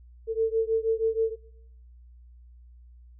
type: beating tone pair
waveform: sine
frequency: 445.4 / 451.7 Hz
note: A4 / A4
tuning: +21 / +45 cents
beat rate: 6.3 Hz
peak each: -25 / -26 dBFS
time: 0.27-1.36 s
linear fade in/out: 50 ms
effects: noise-tail reverb RT60 0.8 s tail -23 dB re dry + added 60 Hz sine -48 dBFS peak until 3.19 s